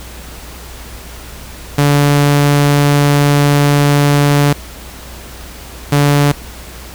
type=tone bursts at uneven times; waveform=sawtooth; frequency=144.1 Hz; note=D3; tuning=33 cents flat; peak=-4 dBFS; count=2; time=1.78-4.53 / 5.92-6.32 s; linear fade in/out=5 ms; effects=added 60 Hz sine -32 dBFS peak until 6.94 s + pink hiss -33 dBFS RMS until 6.94 s

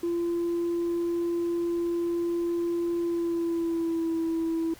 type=tone with pitch glide; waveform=sine; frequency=342.4 to 328.3 Hz; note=F4 to E4; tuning=-34 to -7 cents; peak=-23 dBFS; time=0.03-4.74 s; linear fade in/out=5 ms; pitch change=-73 cents; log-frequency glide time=2.99-4.13 s; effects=tanh soft clip ceiling -23 dBFS + pink hiss -51 dBFS RMS until 4.79 s

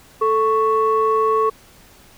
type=tone pair together; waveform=sine; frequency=440 / 1108.7 Hz; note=A4 / C#6; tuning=0 / 0 cents; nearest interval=octave + major third; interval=1600 cents; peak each=-16 dBFS; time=0.21-1.5 s; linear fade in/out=10 ms; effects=tanh soft clip ceiling -8 dBFS + pink hiss -48 dBFS RMS until 2.17 s

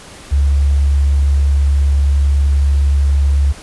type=tone; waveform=sine; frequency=70.3 Hz; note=C#2; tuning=25 cents sharp; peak=-9 dBFS; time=0.31-3.53 s; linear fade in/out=20 ms; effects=pink hiss -36 dBFS RMS until 3.62 s + resampled to 24000 Hz

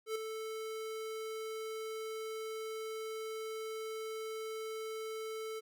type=tone with ADSR envelope; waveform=square; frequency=440 Hz; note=A4; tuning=in tune; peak=-33 dBFS; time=0.06-5.61 s; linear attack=94 ms; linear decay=6 ms; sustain=-7 dB; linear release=27 ms; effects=none

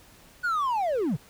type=linear sweep; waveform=triangle; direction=down; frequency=1495 to 113.7 Hz; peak=-21 dBFS; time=0.43-1.17 s; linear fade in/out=20 ms; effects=tanh soft clip ceiling -17 dBFS + pink hiss -54 dBFS RMS until 1.29 s

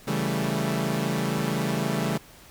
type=chord; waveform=sawtooth; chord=A dominant seventh; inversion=first; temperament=equal; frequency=138.59 / 164.81 / 196 / 220 Hz; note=C#3 / E3 / G3 / A3; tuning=0 / 0 / 0 / 0 cents; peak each=-26 dBFS; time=0.07-2.18 s; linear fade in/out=10 ms; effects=pink hiss -50 dBFS RMS until 2.5 s

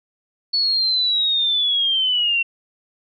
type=linear sweep; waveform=sine; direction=down; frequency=4435 to 2710 Hz; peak=-16 dBFS; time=0.53-2.43 s; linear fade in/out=10 ms; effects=none

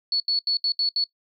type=tone bursts at uneven times; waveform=sine; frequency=4414 Hz; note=C#8; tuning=8 cents flat; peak=-20 dBFS; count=6; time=0.12-0.2 / 0.28-0.39 / 0.47-0.57 / 0.64-0.72 / 0.79-0.89 / 0.96-1.04 s; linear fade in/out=2 ms; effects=noise-tail reverb RT60 0.1 s tail -19 dB re dry

